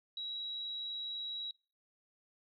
sine tone with vibrato, 3872 Hz, B7, 35 cents flat, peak -38 dBFS, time 0.17-1.51 s, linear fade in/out 2 ms, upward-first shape triangle, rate 20 Hz, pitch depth 12 cents each way, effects noise-tail reverb RT60 0.4 s tail -26 dB re dry

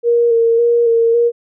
sine tone with vibrato, 466.2 Hz, A#4, in tune, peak -9 dBFS, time 0.03-1.32 s, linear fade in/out 50 ms, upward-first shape square, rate 1.8 Hz, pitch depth 22 cents each way, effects none

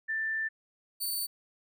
sine / 5% pulse tone pair in turn, 1774 / 4522 Hz, A6 / C#8, +14 / +34 cents, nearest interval octave + major third, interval 1620 cents, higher second, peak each -29 / -24 dBFS, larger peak second, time 0.08-0.49 / 1-1.27 s, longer first, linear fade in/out 20 ms, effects none

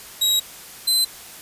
sawtooth tone pair in turn, 3832 / 4060 Hz, A#7 / B7, +47 / +47 cents, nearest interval minor second, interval 100 cents, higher second, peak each -13 dBFS, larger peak neither, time 0.21-0.4 / 0.87-1.05 s, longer first, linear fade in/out 10 ms, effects white hiss -40 dBFS RMS until 1.41 s + resampled to 32000 Hz

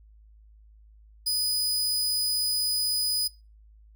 sawtooth tone, 4978 Hz, D#8, in tune, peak -21 dBFS, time 1.26-3.28 s, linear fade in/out 10 ms, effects noise-tail reverb RT60 0.3 s tail -23 dB re dry + added 53 Hz sine -51 dBFS peak until 3.95 s

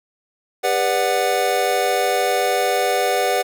square chord, G major seventh, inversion none, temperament equal with one note detuned, 400.7 / 493.9 / 587.3 / 740 Hz, G4 / B4 / D5 / F#5, +38 / 0 / 0 / 0 cents, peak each -25 / -23 / -25 / -21 dBFS, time 0.63-3.43 s, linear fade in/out 20 ms, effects none

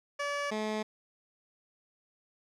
15% pulse tone pair in turn, 574 / 215 Hz, D5 / A3, -40 / -40 cents, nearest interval octave + perfect fourth, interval 1700 cents, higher first, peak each -25 dBFS, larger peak neither, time 0.19-0.51 / 0.51-0.83 s, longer neither, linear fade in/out 10 ms, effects low-pass 6000 Hz 12 dB/octave + 11-bit

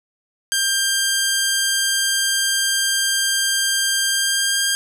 10% pulse tone with pitch glide, 1590 to 1603.8 Hz, G6 to G6, +24 to +39 cents, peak -8 dBFS, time 0.52-4.75 s, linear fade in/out 0 ms, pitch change +15 cents, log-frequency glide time 4.07-4.64 s, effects none

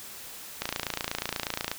click train, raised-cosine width 0.2 ms, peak -11 dBFS, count 32, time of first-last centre 0.62-1.715 s, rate 28.3 Hz, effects white hiss -43 dBFS RMS until 1.78 s

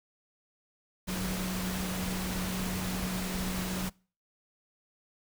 sine tone in noise, 184.9 Hz, F#3, 1 cent flat, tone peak -33 dBFS, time 1.07-3.9 s, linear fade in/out 20 ms, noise pink, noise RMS -36 dBFS, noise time 1.07-3.9 s, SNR 0 dB, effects noise-tail reverb RT60 0.4 s tail -25 dB re dry

